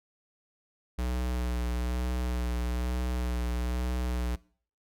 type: tone with vibrato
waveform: square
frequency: 61.1 Hz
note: B1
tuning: 18 cents flat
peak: -29 dBFS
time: 0.98-4.36 s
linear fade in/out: 10 ms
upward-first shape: sine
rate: 1.1 Hz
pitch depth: 27 cents each way
effects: noise-tail reverb RT60 0.5 s tail -22 dB re dry